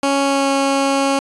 15% pulse tone with pitch glide, 277.2 to 274.6 Hz, C#4 to C#4, 0 to -16 cents, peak -8 dBFS, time 0.03-1.19 s, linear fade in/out 2 ms, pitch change -16 cents, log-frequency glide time 0.22-0.49 s, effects resampled to 24000 Hz

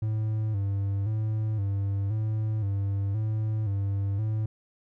triangle tone with vibrato, 103.83 Hz, G#2, in tune, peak -23 dBFS, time 0.02-4.46 s, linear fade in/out 5 ms, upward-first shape square, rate 0.96 Hz, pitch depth 79 cents each way, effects none

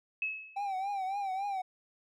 sine tone with exponential decay, 2584 Hz, E7, 35 cents flat, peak -28 dBFS, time 0.22-0.73 s, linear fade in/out 2 ms, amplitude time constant 110 ms
triangle tone with vibrato, 781 Hz, G5, 7 cents flat, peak -30 dBFS, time 0.56-1.62 s, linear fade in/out 10 ms, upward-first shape triangle, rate 3.6 Hz, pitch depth 95 cents each way
effects none

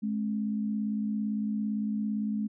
sine tone pair together, 211.9 / 269.6 Hz, G#3 / C#4, +35 / -48 cents, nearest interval major third, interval 417 cents, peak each -28 / -37 dBFS, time 0.02-2.48 s, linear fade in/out 20 ms, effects none

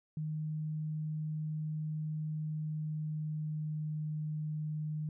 sine tone with pitch glide, 154.5 to 153.17 Hz, D#3 to D#3, -12 to -27 cents, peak -34 dBFS, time 0.17-5.09 s, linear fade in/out 2 ms, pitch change -15 cents, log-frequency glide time 2.3-4.08 s, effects none

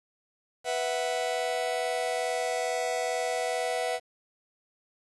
45% pulse chord, B suspended fourth, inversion none, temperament just, 493.9 / 658.5 / 740.8 Hz, B4 / E5 / F#5, 0 / -2 / +2 cents, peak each -32 dBFS, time 0.64-4 s, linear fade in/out 50 ms, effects resampled to 24000 Hz + 9-bit

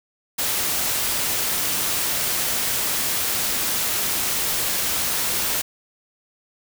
white noise, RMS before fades -23 dBFS, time 0.38-5.62 s, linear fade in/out 10 ms, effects none

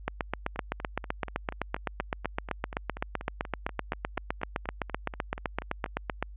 two click trains, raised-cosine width 0.5 ms, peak -13 / -23 dBFS, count 49 / 23, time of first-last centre 0.08-6.226 / 0.56-5.861 s, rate 7.81 / 4.15 Hz, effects added 50 Hz sine -42 dBFS peak until 6.36 s + resampled to 8000 Hz

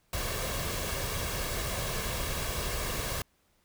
pink noise with comb filter, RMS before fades -33 dBFS, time 0.13-3.22 s, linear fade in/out 2 ms, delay 1.8 ms, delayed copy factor +0.5, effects pink hiss -70 dBFS RMS until 3.64 s

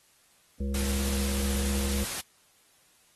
harmonic tone, 68.5 Hz, C#2, 20 cents flat, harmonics 1 / 3 / 5 / 7 / 8, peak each -29 / -33 / -45 / -42 / -48 dBFS, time 0.6-2.04 s, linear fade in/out 5 ms
white noise, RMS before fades -34 dBFS, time 0.74-2.21 s, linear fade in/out 5 ms
effects white hiss -63 dBFS RMS until 3.15 s + AAC 32 kbps

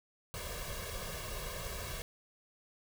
pink noise with comb filter, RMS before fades -41 dBFS, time 0.34-2.02 s, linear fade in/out 0 ms, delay 1.8 ms, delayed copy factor +0.85, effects none

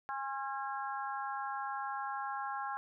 harmonic tone with a mistuned harmonic, 273 Hz, C#4, 26 cents flat, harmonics 3 / 4 / 5 / 6, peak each -39 / -41 / -43 / -45 dBFS, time 0.09-2.77 s, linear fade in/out 0 ms, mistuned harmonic 4, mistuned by -32 cents, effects none

